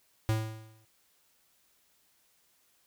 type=tone with exponential decay; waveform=square; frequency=110 Hz; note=A2; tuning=in tune; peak=-24 dBFS; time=0.29-0.85 s; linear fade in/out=0 ms; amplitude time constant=120 ms; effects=white hiss -69 dBFS RMS until 2.86 s